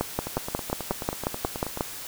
two click trains, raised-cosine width 1 ms, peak -17 / -10 dBFS, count 15 / 11, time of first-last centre 0.27-1.774 / 0.01-1.809 s, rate 9.31 / 5.56 Hz, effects white hiss -38 dBFS RMS until 2.07 s

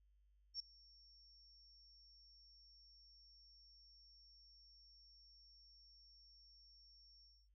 sine tone with ADSR envelope, 5480 Hz, F8, 34 cents flat, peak -40 dBFS, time 0.54-7.49 s, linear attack 58 ms, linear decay 6 ms, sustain -24 dB, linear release 260 ms, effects added 50 Hz sine -70 dBFS peak until 7.54 s

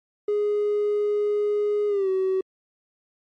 triangle tone with pitch glide, 415.3 to 378.6 Hz, G#4 to F#4, 0 to +40 cents, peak -17 dBFS, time 0.28-2.41 s, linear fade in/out 5 ms, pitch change -160 cents, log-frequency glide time 1.88-2.09 s, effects tanh soft clip ceiling -16 dBFS + MP3 48 kbps

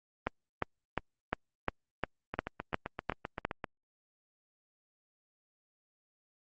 two click trains, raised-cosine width 0.5 ms, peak -20 / -14 dBFS, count 11 / 10, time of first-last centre 2.34-3.642 / 0.27-3.45 s, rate 7.68 / 2.83 Hz, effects Opus 32 kbps

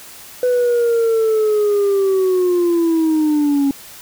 sine linear sweep, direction down, 500 to 274.5 Hz, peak -10 dBFS, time 0.43-3.71 s, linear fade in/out 2 ms, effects tanh soft clip ceiling -11 dBFS + white hiss -38 dBFS RMS until 4.01 s

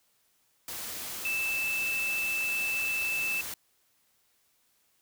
sine tone in noise, 2637 Hz, E7, in tune, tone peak -28 dBFS, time 1.25-3.41 s, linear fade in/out 2 ms, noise white, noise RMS -38 dBFS, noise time 0.68-3.54 s, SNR +7 dB, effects white hiss -70 dBFS RMS until 5.01 s

